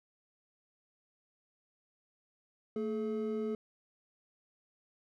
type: tone pair together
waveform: triangle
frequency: 223.6 / 427.6 Hz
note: A3 / A4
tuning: +28 / -49 cents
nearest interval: major seventh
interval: 1123 cents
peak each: -34 / -33 dBFS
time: 2.76-3.55 s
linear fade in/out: 2 ms
effects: none